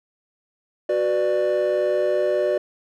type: chord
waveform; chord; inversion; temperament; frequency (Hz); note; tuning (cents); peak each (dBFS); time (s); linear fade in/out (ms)
triangle; B minor; second; just; 370.4 / 493.9 / 592.7; F#4 / B4 / D5; +2 / 0 / +16; -21 / -23 / -18; 0.89-2.58; 5
effects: tanh soft clip ceiling -10 dBFS